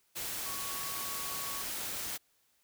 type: tone in noise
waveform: sine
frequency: 1118 Hz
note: C#6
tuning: 14 cents sharp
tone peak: -44 dBFS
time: 0.45-1.63 s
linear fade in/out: 20 ms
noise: white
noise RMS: -38 dBFS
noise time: 0.15-2.18 s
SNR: -9 dB
effects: white hiss -72 dBFS RMS until 2.63 s